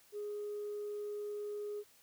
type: tone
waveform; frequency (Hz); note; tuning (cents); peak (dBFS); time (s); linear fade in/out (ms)
sine; 415.3; G#4; 0; -37; 0.12-1.84; 50
effects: tanh soft clip ceiling -35 dBFS + white hiss -65 dBFS RMS until 2.02 s